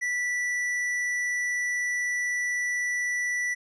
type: tone with tanh clipping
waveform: sine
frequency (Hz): 1964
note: B6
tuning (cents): -10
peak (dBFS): -27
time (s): 0.01-3.55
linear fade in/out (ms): 20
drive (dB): 10
effects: resampled to 22050 Hz